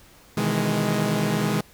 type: chord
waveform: sawtooth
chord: E major seventh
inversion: second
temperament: equal with one note detuned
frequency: 126.58 / 155.56 / 164.81 / 207.7 Hz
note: B2 / D#3 / E3 / G#3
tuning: +43 / 0 / 0 / 0 cents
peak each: -25 / -23 / -25 / -20 dBFS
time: 0.37-1.61 s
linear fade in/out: 5 ms
effects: pink hiss -52 dBFS RMS until 1.73 s